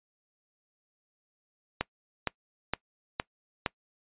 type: click train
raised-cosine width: 0.3 ms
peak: -11 dBFS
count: 5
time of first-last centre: 1.81-3.662 s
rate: 2.16 Hz
effects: noise-tail reverb RT60 0.1 s tail -23 dB re dry + resampled to 8000 Hz